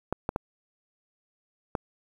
clicks, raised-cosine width 1 ms, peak -13 dBFS, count 4, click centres 0.126 / 0.291 / 0.361 / 1.752 s, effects 8-bit

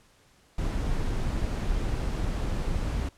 brown noise, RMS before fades -28 dBFS, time 0.58-3.09 s, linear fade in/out 5 ms, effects pink hiss -61 dBFS RMS until 3.17 s + low-pass 10000 Hz 12 dB/octave

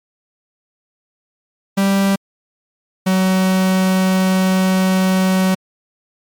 45% pulse tone pair in turn, 196 / 187.68 Hz, G3 / F#3, 0 / +25 cents, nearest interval minor second, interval 75 cents, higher first, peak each -12 / -12 dBFS, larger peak neither, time 1.77-2.16 / 3.06-5.55 s, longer second, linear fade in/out 10 ms, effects MP3 96 kbps

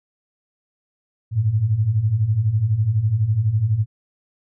sine beating tone pair, 100 / 112 Hz, G2 / A2, +35 / +31 cents, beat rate 12 Hz, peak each -22 / -17 dBFS, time 1.31-3.86 s, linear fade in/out 50 ms, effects none

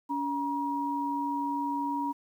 sine tone pair together, 283.3 / 953 Hz, C#4 / A#5, +38 / +38 cents, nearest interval octave + major sixth, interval 2100 cents, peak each -32 / -30 dBFS, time 0.09-2.13 s, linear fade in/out 20 ms, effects 10-bit

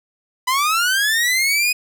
sawtooth linear sweep, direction up, 987.8 to 2505 Hz, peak -12 dBFS, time 0.47-1.73 s, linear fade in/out 10 ms, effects none

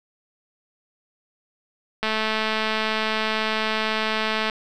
click train, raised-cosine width 0.3 ms, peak -8 dBFS, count 539, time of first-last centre 2.03-4.498 s, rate 218 Hz, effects none

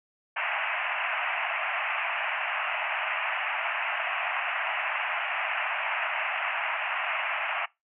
white band-pass noise, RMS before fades -30 dBFS, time 0.36-7.66 s, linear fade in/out 10 ms, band 620 to 2800 Hz, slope 96 dB/octave, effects noise-tail reverb RT60 0.2 s tail -22 dB re dry

